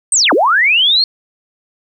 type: linear two-way sweep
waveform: sine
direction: down then up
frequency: 8870 to 254 to 4371 Hz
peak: -8 dBFS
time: 0.12-1.04 s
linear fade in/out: 2 ms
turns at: 0.33 s
effects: 8-bit